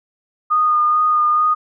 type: tone with vibrato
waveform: sine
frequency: 1226 Hz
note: D#6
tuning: 26 cents flat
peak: -12 dBFS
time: 0.5-1.55 s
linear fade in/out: 20 ms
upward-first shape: sine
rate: 2.3 Hz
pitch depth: 16 cents each way
effects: none